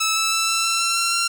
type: tone with pitch steps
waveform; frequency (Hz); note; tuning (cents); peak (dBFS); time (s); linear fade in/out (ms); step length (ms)
10% pulse; 1306 / 1315.1 / 1324.2 / 1333.4 / 1342.7 / 1352.1 / 1361.5 / 1370.9; E6 / E6 / E6 / E6 / E6 / E6 / F6 / F6; -17 / -4 / +7 / +19 / +31 / +44 / -44 / -33; -10; 0-1.28; 10; 160
effects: none